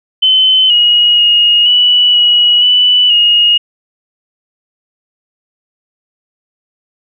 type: tone with pitch steps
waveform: sine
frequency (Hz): 3053 / 2893 / 2869 / 2951 / 2916 / 2973 / 2868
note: G7 / F#7 / F7 / F#7 / F#7 / F#7 / F7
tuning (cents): -46 / -40 / +46 / -5 / -26 / +8 / +45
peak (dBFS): -5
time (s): 0.22-3.58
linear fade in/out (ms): 10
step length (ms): 480
effects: none